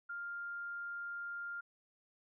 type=tone; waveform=sine; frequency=1400 Hz; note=F6; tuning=4 cents sharp; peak=-40 dBFS; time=0.09-1.61 s; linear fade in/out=10 ms; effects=none